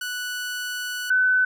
sawtooth / sine tone pair in turn, 1480 / 1508.5 Hz, F#6 / F#6, 0 / +33 cents, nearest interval unison, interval 33 cents, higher second, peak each -24 / -16 dBFS, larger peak second, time 0.01-1.1 / 1.1-1.45 s, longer first, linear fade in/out 5 ms, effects none

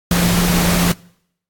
sine tone in noise, 174.61 Hz, F3, in tune, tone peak -14 dBFS, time 0.11-0.92 s, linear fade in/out 2 ms, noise pink, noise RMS -18 dBFS, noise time 0.11-0.92 s, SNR +1 dB, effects noise-tail reverb RT60 0.7 s tail -24 dB re dry + AAC 64 kbps

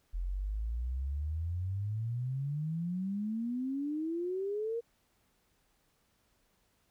sine exponential sweep, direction up, 42.17 to 473.1 Hz, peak -32 dBFS, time 0.13-4.81 s, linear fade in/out 20 ms, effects pink hiss -73 dBFS RMS until 6.9 s

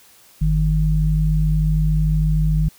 sine tone pair together, 49 / 155.56 Hz, G1 / D#3, 0 / 0 cents, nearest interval octave + minor sixth, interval 2000 cents, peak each -17 dBFS, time 0.41-2.69 s, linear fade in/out 10 ms, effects white hiss -50 dBFS RMS until 2.78 s

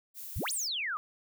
violet noise, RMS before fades -43 dBFS, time 0.14-0.69 s, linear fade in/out 50 ms
sine exponential two-way sweep, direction up then down, 56 to 10000 to 1165 Hz, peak -31 dBFS, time 0.36-0.97 s, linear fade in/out 0 ms, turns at 0.52 s
effects none

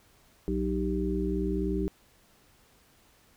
harmonic tone with a mistuned harmonic, 61.8 Hz, B1, 2 cents sharp, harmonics 1 / 3 / 5 / 6, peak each -32 / -32 / -32 / -32 dBFS, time 0.48-1.88 s, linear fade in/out 0 ms, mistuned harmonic 6, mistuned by +86 cents, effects pink hiss -62 dBFS RMS until 3.36 s

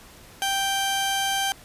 sawtooth tone pair together, 784 / 1568 Hz, G5 / G6, 0 / 0 cents, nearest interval octave, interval 1200 cents, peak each -21 / -20 dBFS, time 0.42-1.52 s, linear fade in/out 0 ms, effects pink hiss -48 dBFS RMS until 1.64 s + resampled to 32000 Hz

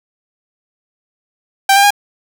sawtooth tone with pitch steps, 784 / 799.5 / 815.4 Hz, G5 / G5 / G#5, 0 / +34 / -32 cents, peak -3 dBFS, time 1.69-1.906 s, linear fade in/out 5 ms, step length 72 ms, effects none

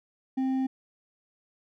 triangle tone with hard clipping, 263.1 Hz, C4, 10 cents sharp, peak -26 dBFS, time 0.37-0.67 s, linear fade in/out 10 ms, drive 8 dB, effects none

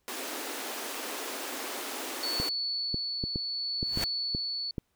pink high-pass noise, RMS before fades -37 dBFS, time 0.08-2.49 s, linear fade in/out 0 ms, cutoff 260 Hz, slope 48 dB/octave
sine tone with tremolo, 4439 Hz, C#8, 2 cents sharp, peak -29 dBFS, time 2.23-4.71 s, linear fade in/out 2 ms, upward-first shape sine, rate 0.69 Hz, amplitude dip 25%
clicks, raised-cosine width 3 ms, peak -19 dBFS, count 8, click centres 2.4 / 2.944 / 3.239 / 3.359 / 3.829 / 3.974 / 4.349 / 4.782 s
pink noise with exponential growth, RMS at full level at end -30 dBFS, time 3.81-4.04 s, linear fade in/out 0 ms, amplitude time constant 50 ms
effects pink hiss -75 dBFS RMS until 4.95 s

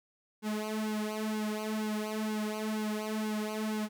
sawtooth tone with flanger, 214.8 Hz, A3, 41 cents flat, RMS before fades -34 dBFS, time 0.42-3.89 s, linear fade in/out 50 ms, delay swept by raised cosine 1.6 to 4.1 ms, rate 2.1 Hz, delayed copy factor -1, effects none

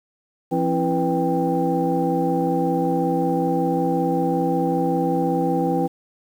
sine tone cluster, 171.3 / 268.2 / 333.5 / 493.6 / 789 Hz, F3 / C4 / E4 / B4 / G5, -33 / +43 / +20 / -1 / +11 cents, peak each -24 dBFS, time 0.51-5.88 s, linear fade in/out 20 ms, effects tanh soft clip ceiling -8 dBFS + 8-bit

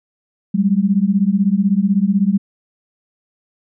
sine beating tone pair, 190 / 206 Hz, F#3 / G#3, +46 / -14 cents, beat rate 16 Hz, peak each -15 dBFS, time 0.54-2.38 s, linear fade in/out 10 ms, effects none

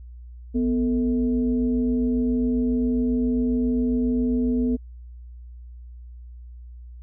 sine tone with frequency modulation, 248.6 Hz, B3, 12 cents sharp, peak -19 dBFS, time 0.54-4.77 s, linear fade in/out 20 ms, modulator 196 Hz, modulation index 0.6, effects added 60 Hz sine -38 dBFS peak until 7.02 s

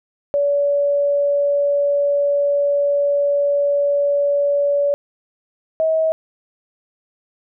sine tone pair in turn, 571 / 639.4 Hz, D5 / D#5, -49 / +47 cents, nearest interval major second, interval 196 cents, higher second, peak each -14 dBFS, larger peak neither, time 0.34-4.94 / 5.8-6.12 s, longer first, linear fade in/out 0 ms, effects none

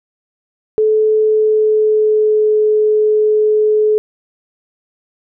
sine tone with pitch glide, 432.6 to 427.4 Hz, A4 to G#4, -29 to +50 cents, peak -9 dBFS, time 0.78-3.98 s, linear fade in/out 0 ms, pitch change -21 cents, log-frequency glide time 1.17-2.57 s, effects none

